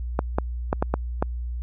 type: clicks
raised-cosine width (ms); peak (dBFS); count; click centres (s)
1; -7; 6; 0.191 / 0.385 / 0.729 / 0.825 / 0.94 / 1.225
effects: added 60 Hz sine -27 dBFS peak until 1.62 s